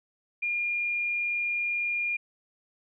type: tone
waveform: sine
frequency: 2414 Hz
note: D7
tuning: 47 cents sharp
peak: -26 dBFS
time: 0.42-2.17 s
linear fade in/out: 10 ms
effects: none